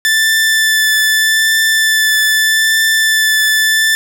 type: tone with vibrato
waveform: sawtooth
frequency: 1760 Hz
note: A6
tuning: in tune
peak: -6 dBFS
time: 0.05-3.95 s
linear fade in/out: 0 ms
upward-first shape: triangle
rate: 0.81 Hz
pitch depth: 13 cents each way
effects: none